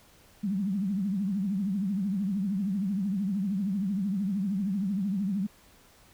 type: tone with vibrato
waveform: sine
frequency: 196 Hz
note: G3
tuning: in tune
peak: -26 dBFS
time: 0.43-5.47 s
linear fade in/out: 10 ms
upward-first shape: triangle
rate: 13 Hz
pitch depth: 170 cents each way
effects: pink hiss -58 dBFS RMS until 6.13 s